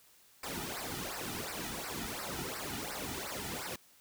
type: noise with flanger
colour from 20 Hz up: pink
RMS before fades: -40 dBFS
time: 0.43-3.76 s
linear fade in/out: 5 ms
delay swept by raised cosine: 0.29 to 1.89 ms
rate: 2.8 Hz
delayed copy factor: -0.85
effects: white hiss -63 dBFS RMS until 4 s